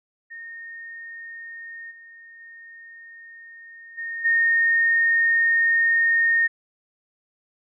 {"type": "tone with level steps", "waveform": "sine", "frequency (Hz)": 1841, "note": "A#6", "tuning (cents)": -22, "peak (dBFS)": [-35, -43, -41, -28, -16], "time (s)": [0.3, 6.48], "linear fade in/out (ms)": 20, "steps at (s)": [1.9, 2.39, 3.97, 4.24], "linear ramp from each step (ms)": 20, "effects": []}